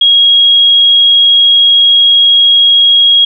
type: tone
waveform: sine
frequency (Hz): 3291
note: G#7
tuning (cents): -16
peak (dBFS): -3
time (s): 0.01-3.25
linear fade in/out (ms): 5
effects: none